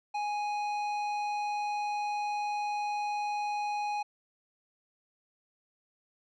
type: tone with tanh clipping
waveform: sine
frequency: 830.6 Hz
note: G#5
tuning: in tune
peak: -32 dBFS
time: 0.14-4.03 s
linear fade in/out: 10 ms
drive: 12 dB
effects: none